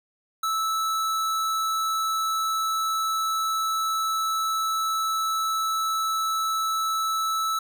square tone, 1311 Hz, E6, 10 cents flat, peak -24 dBFS, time 0.43-7.59 s, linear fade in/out 5 ms, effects none

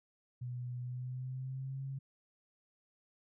sine tone with pitch glide, 123.47 to 135.42 Hz, B2 to C#3, 0 to -40 cents, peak -38 dBFS, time 0.41-1.99 s, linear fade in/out 10 ms, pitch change +160 cents, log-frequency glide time 0.81-1.83 s, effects none

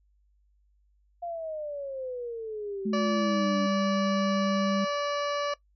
sine exponential sweep, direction down, 700 to 283.8 Hz, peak -32 dBFS, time 1.22-3.67 s, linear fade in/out 10 ms
sine tone with pitch glide, 213.3 to 199.02 Hz, G#3 to G3, +46 to +26 cents, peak -26 dBFS, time 2.85-4.85 s, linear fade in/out 10 ms, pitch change -120 cents, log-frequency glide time 3.15-3.45 s
harmonic tone, 578 Hz, D5, 28 cents flat, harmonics 1 / 2 / 3 / 4 / 5 / 7 / 8 / 9 / 10, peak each -29 / -31 / -39 / -42 / -42 / -43 / -48 / -47 / -46 dBFS, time 2.93-5.54 s, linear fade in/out 5 ms
effects noise-tail reverb RT60 0.1 s tail -19 dB re dry + added 50 Hz sine -63 dBFS peak until 5.75 s

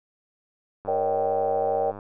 click train, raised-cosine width 1 ms, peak -25 dBFS, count 116, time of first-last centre 0.85-1.989 s, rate 101 Hz
sine chord, Eb dominant seventh, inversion second, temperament just, 466.7 / 560 / 622.3 / 777.8 Hz, Bb4 / Db5 / Eb5 / G5, +2 / +18 / 0 / -14 cents, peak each -27 / -27 / -29 / -26 dBFS, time 0.87-1.92 s, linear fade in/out 20 ms
effects none

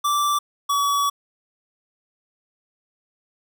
square tone pair in turn, 1168 / 1136.7 Hz, D6 / C#6, -10 / +43 cents, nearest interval unison, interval 47 cents, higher first, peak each -19 dBFS, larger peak neither, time 0.04-0.39 / 0.69-1.1 s, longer second, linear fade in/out 10 ms, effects none

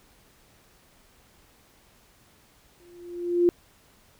sine tone with exponential growth, 349.2 Hz, F4, in tune, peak -14 dBFS, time 2.8-3.49 s, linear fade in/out 0 ms, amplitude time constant 150 ms, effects pink hiss -59 dBFS RMS until 4.19 s

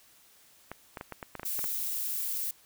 clicks, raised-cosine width 0.5 ms, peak -23 dBFS, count 10, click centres 0.716 / 0.972 / 1.011 / 1.123 / 1.228 / 1.353 / 1.396 / 1.432 / 1.592 / 1.642 s
violet noise, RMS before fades -33 dBFS, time 1.45-2.51 s, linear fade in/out 5 ms
effects white hiss -60 dBFS RMS until 2.65 s

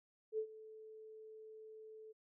sine tone with ADSR envelope, 436.6 Hz, A4, 13 cents flat, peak -34 dBFS, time 0.32-2.13 s, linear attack 62 ms, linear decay 80 ms, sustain -18 dB, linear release 22 ms, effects none

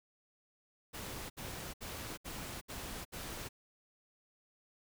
pink noise bursts, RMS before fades -44 dBFS, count 6, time 0.93-3.49 s, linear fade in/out 20 ms, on 370 ms, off 68 ms, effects none

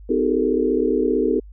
sine tone cluster, 254.5 / 311.9 / 380.6 / 419.9 / 455.1 Hz, C4 / D#4 / F#4 / G#4 / A#4, -48 / +4 / +49 / +19 / -42 cents, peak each -23 dBFS, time 0.09-1.4 s, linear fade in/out 10 ms, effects added 50 Hz sine -38 dBFS peak until 1.52 s

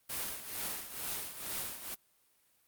white noise with tremolo, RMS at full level -36 dBFS, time 0.09-1.95 s, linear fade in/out 10 ms, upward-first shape triangle, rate 2.2 Hz, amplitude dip 75%, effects white hiss -71 dBFS RMS until 2.67 s + Opus 32 kbps

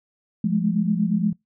sine tone cluster, 173.3 / 207.1 / 215.6 Hz, F3 / G#3 / A3, -13 / -5 / -35 cents, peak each -23 dBFS, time 0.44-1.33 s, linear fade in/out 5 ms, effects noise-tail reverb RT60 0.2 s tail -26 dB re dry

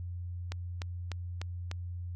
click train, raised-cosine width 0.2 ms, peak -21 dBFS, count 5, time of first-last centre 0.52-1.714 s, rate 3.35 Hz, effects added 88 Hz sine -36 dBFS peak until 2.15 s

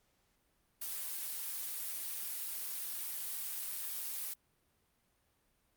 blue noise, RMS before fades -40 dBFS, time 0.81-4.34 s, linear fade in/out 10 ms, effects pink hiss -75 dBFS RMS until 5.76 s + Opus 48 kbps

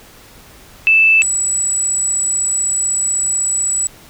sine tone pair in turn, 2637 / 7866 Hz, E7 / B8, 0 / -8 cents, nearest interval octave + perfect fifth, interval 1892 cents, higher second, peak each -7 / -14 dBFS, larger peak first, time 0.87-1.22 / 1.22-3.87 s, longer second, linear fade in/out 0 ms, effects pink hiss -42 dBFS RMS until 4.09 s

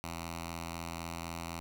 5% pulse tone with notch filter, 83.9 Hz, E2, 31 cents sharp, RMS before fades -41 dBFS, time 0.04-1.6 s, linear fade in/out 0 ms, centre 450 Hz, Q 0.87, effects none

